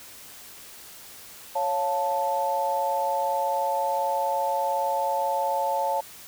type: chord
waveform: sine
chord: Db augmented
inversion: none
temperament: equal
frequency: 554.4 / 698.5 / 880 Hz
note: Db5 / F5 / A5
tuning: 0 / 0 / 0 cents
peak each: -28 / -30 / -25 dBFS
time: 1.55-6.01 s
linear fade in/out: 10 ms
effects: white hiss -45 dBFS RMS until 6.27 s